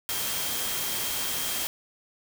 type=tone in noise; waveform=sine; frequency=3207 Hz; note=G7; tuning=39 cents sharp; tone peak=-38 dBFS; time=0.09-1.67 s; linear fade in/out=0 ms; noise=white; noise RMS=-30 dBFS; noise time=0.09-1.67 s; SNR=-11 dB; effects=none